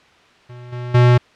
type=tone with level steps; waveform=square; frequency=122.5 Hz; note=B2; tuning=14 cents flat; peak=-35 / -26 / -9 dBFS; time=0.49-1.18 s; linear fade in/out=10 ms; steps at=0.72 / 0.94 s; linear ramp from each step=10 ms; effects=white hiss -50 dBFS RMS until 1.35 s + low-pass 3000 Hz 12 dB/octave